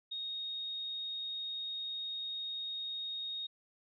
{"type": "tone", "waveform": "sine", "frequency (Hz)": 3729, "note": "A#7", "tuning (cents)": 0, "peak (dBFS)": -37, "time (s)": [0.11, 3.47], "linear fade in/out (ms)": 10, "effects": []}